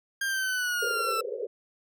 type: exponential sweep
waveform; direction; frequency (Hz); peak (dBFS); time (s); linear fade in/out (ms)
40% pulse; down; 1608 to 1320; -26; 0.21-1.21; 5
type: band-pass noise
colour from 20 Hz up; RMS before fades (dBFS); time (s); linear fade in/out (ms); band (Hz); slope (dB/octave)
pink; -34; 0.82-1.47; 10; 400 to 540; 96
effects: none